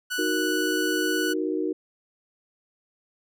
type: tone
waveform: sawtooth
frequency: 1480 Hz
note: F#6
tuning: in tune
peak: -23 dBFS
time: 0.1-1.34 s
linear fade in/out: 20 ms
type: chord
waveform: sine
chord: D# minor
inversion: none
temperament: equal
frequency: 311.1 / 370 / 466.2 Hz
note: D#4 / F#4 / A#4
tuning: 0 / 0 / 0 cents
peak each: -27 / -28 / -31 dBFS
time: 0.18-1.73 s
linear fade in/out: 10 ms
effects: none